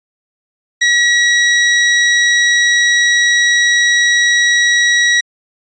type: tone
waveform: sawtooth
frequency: 1918 Hz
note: A#6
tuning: 49 cents sharp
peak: -5 dBFS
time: 0.81-5.21 s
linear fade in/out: 10 ms
effects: resampled to 16000 Hz